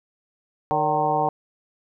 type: harmonic tone with a mistuned harmonic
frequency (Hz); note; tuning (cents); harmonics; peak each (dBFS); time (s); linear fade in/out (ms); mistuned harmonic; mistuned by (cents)
153; D#3; -29; 1 / 2 / 3 / 4 / 5 / 6 / 7; -31 / -32 / -28 / -28 / -22 / -25 / -31; 0.71-1.29; 0; 4; -100
effects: none